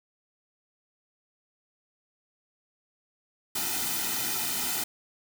white noise with comb filter, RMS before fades -30 dBFS, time 3.55-4.84 s, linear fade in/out 5 ms, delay 1.8 ms, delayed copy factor -0.9, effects none

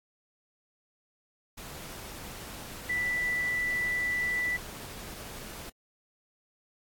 sine tone in noise, 1975.5 Hz, B6, in tune, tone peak -27 dBFS, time 2.89-4.57 s, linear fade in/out 10 ms, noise pink, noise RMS -43 dBFS, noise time 1.57-5.7 s, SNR +13 dB, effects AAC 64 kbps

